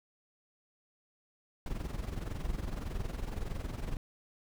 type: noise with amplitude modulation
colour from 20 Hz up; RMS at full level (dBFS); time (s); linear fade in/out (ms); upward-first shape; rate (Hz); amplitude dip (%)
brown; -34; 1.66-3.97; 2; sine; 21.7; 70
effects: none